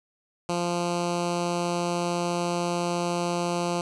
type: tone with notch filter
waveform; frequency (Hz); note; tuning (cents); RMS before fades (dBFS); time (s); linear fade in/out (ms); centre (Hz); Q
10% pulse; 173.9; F3; -7; -27; 0.49-3.81; 2; 1900; 1.6
effects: resampled to 22050 Hz + 8-bit